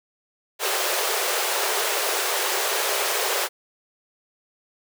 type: high-pass noise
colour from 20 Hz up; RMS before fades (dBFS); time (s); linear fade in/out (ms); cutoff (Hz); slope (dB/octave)
pink; -24; 0.59-3.49; 50; 370; 96
effects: none